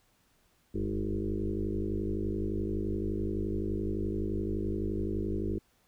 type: tone with frequency modulation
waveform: sine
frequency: 203.7 Hz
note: G#3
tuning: 33 cents flat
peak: -29 dBFS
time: 0.74-5.59 s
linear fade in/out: 10 ms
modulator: 51.7 Hz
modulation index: 3.9
effects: pink hiss -69 dBFS RMS until 5.87 s